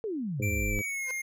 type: exponential sweep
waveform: sine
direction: down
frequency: 466.2 to 31.68 Hz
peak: -30 dBFS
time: 0.04-0.79 s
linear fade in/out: 0 ms
type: harmonic tone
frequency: 103.1 Hz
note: G#2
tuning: 12 cents flat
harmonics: 1 / 2 / 3 / 4 / 5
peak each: -34 / -37 / -39 / -40 / -41 dBFS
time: 0.39-0.82 s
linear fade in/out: 10 ms
type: tone with pitch glide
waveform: square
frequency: 2349 to 2129 Hz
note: D7 to C7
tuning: 0 to +30 cents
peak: -32 dBFS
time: 0.42-1.22 s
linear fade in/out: 10 ms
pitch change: -170 cents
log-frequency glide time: 0.68-1.08 s
type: tone with exponential growth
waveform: 15% pulse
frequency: 511 Hz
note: C5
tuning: 41 cents flat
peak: -31 dBFS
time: 1.02-1.11 s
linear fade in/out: 2 ms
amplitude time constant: 18 ms
effects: none